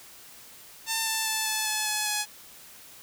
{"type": "tone with pitch steps", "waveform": "5% pulse", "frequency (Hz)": [896, 886.7, 877.6, 868.5, 859.5, 850.6, 841.8], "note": ["A5", "A5", "A5", "A5", "A5", "G#5", "G#5"], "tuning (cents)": [31, 13, -5, -23, -41, 41, 23], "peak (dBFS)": -14, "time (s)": [0.86, 2.26], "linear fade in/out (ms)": 50, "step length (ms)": 200, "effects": ["white hiss -49 dBFS RMS until 3.02 s"]}